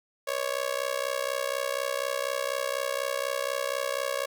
sawtooth tone with amplitude modulation, 554.4 Hz, C#5, in tune, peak -20 dBFS, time 0.27-4.26 s, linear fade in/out 10 ms, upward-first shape sine, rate 64.1 Hz, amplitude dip 95%, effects none

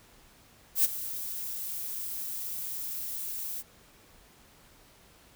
violet noise with ADSR envelope, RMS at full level -21 dBFS, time 0.75-3.63 s, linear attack 92 ms, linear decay 24 ms, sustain -15 dB, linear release 35 ms, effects pink hiss -58 dBFS RMS until 5.35 s

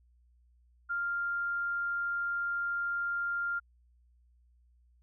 sine tone, 1396.9 Hz, F6, in tune, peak -30 dBFS, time 0.89-3.6 s, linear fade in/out 20 ms, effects added 60 Hz sine -62 dBFS peak until 5.02 s

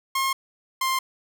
sawtooth tone pair in turn, 1072 / 1052.4 Hz, C6 / C6, +42 / +10 cents, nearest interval unison, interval 32 cents, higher first, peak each -18 dBFS, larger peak neither, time 0.15-0.33 / 0.81-0.99 s, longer neither, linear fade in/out 5 ms, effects 9-bit

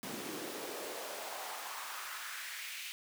pink noise with high-pass filter sweep, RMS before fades -43 dBFS, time 0.03-2.92 s, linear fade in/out 0 ms, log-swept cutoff 220 to 2600 Hz, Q 2.2, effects none

